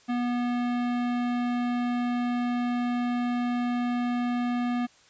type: tone with hard clipping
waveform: sine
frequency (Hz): 243.2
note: B3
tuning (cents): -26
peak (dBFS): -27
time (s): 0.08-4.87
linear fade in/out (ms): 20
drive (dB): 18
effects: white hiss -58 dBFS RMS until 5.09 s + resampled to 16000 Hz